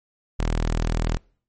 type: tone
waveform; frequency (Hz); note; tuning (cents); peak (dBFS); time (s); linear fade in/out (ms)
sawtooth; 40.35; E1; -36; -17; 0.39-1.17; 0
effects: noise-tail reverb RT60 0.5 s tail -26 dB re dry + MP3 32 kbps